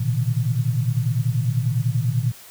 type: tone cluster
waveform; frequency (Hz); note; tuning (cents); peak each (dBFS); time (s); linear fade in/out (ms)
sine; 114.6 / 124.7 / 146.2 / 159.5; A#2 / B2 / D3 / D#3; -29 / +17 / -7 / +43; -22 / -22 / -28 / -29; 0-2.32; 10
effects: white hiss -44 dBFS RMS until 2.5 s